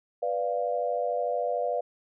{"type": "chord", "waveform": "sine", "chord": "B diminished", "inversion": "none", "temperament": "equal", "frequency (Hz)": [493.9, 587.3, 698.5], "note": ["B4", "D5", "F5"], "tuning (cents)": [0, 0, 0], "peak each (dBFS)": -30, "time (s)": [0.22, 1.81], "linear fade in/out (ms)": 10, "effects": []}